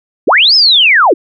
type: linear two-way sweep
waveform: sine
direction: up then down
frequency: 175.9 to 5300 to 259.1 Hz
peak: -4 dBFS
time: 0.27-1.14 s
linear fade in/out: 10 ms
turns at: 0.55 s
effects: none